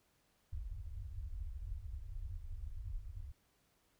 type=low-pass noise; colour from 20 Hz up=pink; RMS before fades=-44 dBFS; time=0.52-3.32 s; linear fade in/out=10 ms; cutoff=100 Hz; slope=96 dB/octave; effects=pink hiss -75 dBFS RMS until 3.99 s